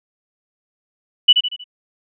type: tone with echo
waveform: sine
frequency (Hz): 2960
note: F#7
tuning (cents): 0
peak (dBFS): -4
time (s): 1.28-1.33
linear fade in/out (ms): 10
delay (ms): 78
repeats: 4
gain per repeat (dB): -7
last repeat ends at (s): 1.642
effects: none